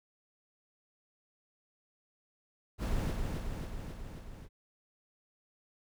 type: noise with echo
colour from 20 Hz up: brown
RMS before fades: -32 dBFS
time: 2.78-3.14 s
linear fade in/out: 50 ms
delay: 270 ms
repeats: 5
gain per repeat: -3 dB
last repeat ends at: 4.49 s
effects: none